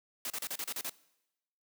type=noise bursts; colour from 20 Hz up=white; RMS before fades=-37 dBFS; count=8; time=0.25-0.896 s; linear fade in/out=2 ms; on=51 ms; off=34 ms; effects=noise-tail reverb RT60 0.9 s tail -21 dB re dry + high-pass 200 Hz 12 dB/octave